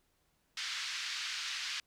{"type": "band-pass noise", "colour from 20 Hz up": "white", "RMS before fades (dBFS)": -39, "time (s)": [0.57, 1.8], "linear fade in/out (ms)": 2, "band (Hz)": [1400, 5200], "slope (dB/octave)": 24, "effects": ["pink hiss -75 dBFS RMS until 1.86 s"]}